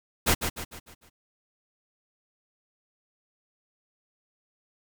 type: noise with echo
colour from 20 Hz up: pink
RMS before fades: -21 dBFS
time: 0.26-0.35 s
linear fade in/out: 20 ms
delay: 150 ms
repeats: 5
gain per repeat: -7 dB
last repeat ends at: 1.1 s
effects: none